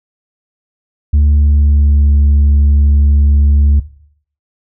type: tone with pitch glide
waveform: sine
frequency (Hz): 73.42 to 71.87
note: D2 to D2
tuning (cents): 0 to -37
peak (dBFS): -3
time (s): 1.13-3.8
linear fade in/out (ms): 10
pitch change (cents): -37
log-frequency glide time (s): 1.26-2.12
effects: noise-tail reverb RT60 0.6 s tail -17 dB re dry + tanh soft clip ceiling -5 dBFS